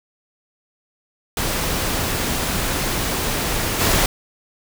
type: noise with level steps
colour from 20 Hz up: pink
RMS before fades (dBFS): -22 / -17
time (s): 1.37-4.06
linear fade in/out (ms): 2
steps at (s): 3.79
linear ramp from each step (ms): 20
effects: none